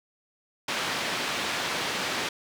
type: band-pass noise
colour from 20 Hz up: white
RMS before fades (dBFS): -30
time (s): 0.68-2.29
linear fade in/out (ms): 5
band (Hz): 140 to 3400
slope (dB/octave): 12
effects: none